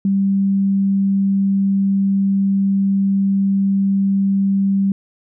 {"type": "tone", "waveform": "sine", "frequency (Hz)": 196, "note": "G3", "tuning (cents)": 0, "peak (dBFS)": -13, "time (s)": [0.05, 4.92], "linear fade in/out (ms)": 2, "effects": []}